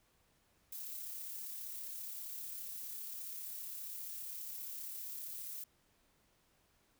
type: noise with amplitude modulation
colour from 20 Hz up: violet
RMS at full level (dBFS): -44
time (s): 0.72-5.64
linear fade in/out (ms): 5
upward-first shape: sine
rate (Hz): 35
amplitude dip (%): 25
effects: pink hiss -73 dBFS RMS until 6.99 s